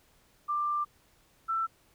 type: tone pair in turn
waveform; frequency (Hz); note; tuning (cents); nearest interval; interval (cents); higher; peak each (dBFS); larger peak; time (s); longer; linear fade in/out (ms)
sine; 1185 / 1334; D6 / E6; +15 / +20; major second; 205; second; -27; neither; 0.48-0.85 / 1.48-1.67; first; 20
effects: pink hiss -65 dBFS RMS until 1.94 s